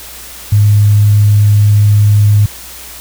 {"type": "tone", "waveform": "sine", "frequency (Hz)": 103.9, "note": "G#2", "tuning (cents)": 1, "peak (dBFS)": -4, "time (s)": [0.52, 2.46], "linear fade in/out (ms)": 5, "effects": ["added 60 Hz sine -38 dBFS peak until 3 s", "white hiss -30 dBFS RMS until 3 s"]}